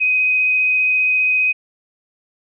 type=tone with vibrato; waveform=sine; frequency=2512 Hz; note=D#7; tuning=16 cents sharp; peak=-13 dBFS; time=0-1.53 s; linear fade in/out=20 ms; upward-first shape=triangle; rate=15 Hz; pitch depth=9 cents each way; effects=none